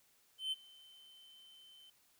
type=tone with ADSR envelope; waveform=triangle; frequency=3076 Hz; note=G7; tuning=33 cents flat; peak=-32 dBFS; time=0.38-1.9 s; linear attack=140 ms; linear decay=26 ms; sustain=-24 dB; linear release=4 ms; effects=white hiss -71 dBFS RMS until 2.19 s